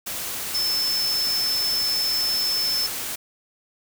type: tone in noise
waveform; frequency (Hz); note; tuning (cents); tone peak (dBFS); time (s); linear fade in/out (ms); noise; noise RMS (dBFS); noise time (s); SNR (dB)
sine; 5274; E8; 0; -21; 0.54-2.87; 10; white; -30; 0.06-3.16; +6
effects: none